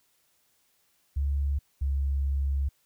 sine tone pair in turn, 70.3 / 69.01 Hz, C#2 / C#2, +25 / -7 cents, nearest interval unison, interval 32 cents, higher first, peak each -24 / -24 dBFS, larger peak neither, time 1.16-1.59 / 1.81-2.69 s, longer second, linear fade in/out 10 ms, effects white hiss -69 dBFS RMS until 2.85 s

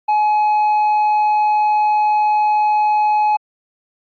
sine tone with tanh clipping, 846 Hz, G#5, 32 cents sharp, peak -13 dBFS, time 0.08-3.37 s, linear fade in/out 10 ms, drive 4 dB, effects AAC 64 kbps

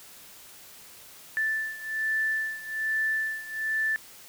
sine beating tone pair, 1760 / 1761.2 Hz, A6 / A6, 0 / +1 cents, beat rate 1.2 Hz, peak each -28 / -31 dBFS, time 1.37-3.96 s, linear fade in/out 0 ms, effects white hiss -49 dBFS RMS until 4.28 s

